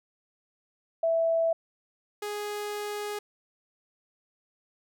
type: tone pair in turn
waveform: sine / sawtooth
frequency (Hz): 659.3 / 415.3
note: E5 / G#4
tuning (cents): 0 / 0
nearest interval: minor sixth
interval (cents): 800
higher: first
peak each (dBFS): -22 / -28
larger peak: first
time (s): 1.03-1.53 / 2.22-3.19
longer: second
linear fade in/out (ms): 5
effects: none